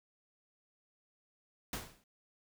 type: noise with exponential decay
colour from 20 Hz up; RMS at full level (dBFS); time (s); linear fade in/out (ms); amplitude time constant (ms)
pink; -36; 1.73-2.04; 2; 67
effects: none